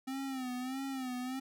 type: tone with vibrato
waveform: square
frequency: 260 Hz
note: C4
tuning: 11 cents flat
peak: -37 dBFS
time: 0.07-1.4 s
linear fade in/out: 10 ms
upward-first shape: sine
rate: 1.6 Hz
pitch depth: 80 cents each way
effects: none